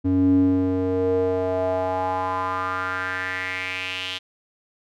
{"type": "tone with band-pass filter sweep", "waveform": "square", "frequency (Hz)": 92.7, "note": "F#2", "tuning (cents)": 4, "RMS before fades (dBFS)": -23, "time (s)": [0.04, 4.19], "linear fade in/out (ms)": 20, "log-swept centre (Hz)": [230, 3200], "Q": 4.3, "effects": []}